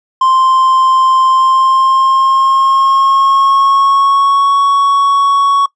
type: tone with pitch glide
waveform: triangle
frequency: 1046.5 to 1115.2 Hz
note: C6 to C#6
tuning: 0 to +10 cents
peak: -5 dBFS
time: 0.21-5.66 s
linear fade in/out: 5 ms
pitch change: +110 cents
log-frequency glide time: 1.27-4.61 s
effects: noise-tail reverb RT60 0.1 s tail -21 dB re dry + resampled to 22050 Hz